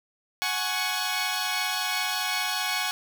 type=chord; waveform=10% pulse; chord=F# suspended second; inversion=none; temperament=equal with one note detuned; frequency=740 / 837.8 / 1108.7 Hz; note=F#5 / G#5 / C#6; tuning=0 / +15 / 0 cents; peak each=-22 dBFS; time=0.42-2.91 s; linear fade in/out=0 ms; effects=none